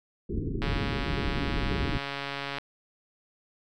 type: low-pass noise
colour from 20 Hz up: pink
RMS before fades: -30 dBFS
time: 0.29-1.98 s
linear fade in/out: 5 ms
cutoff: 440 Hz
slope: 96 dB/octave
type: click train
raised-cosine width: 0.3 ms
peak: -17 dBFS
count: 276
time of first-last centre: 0.62-2.584 s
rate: 140 Hz
effects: none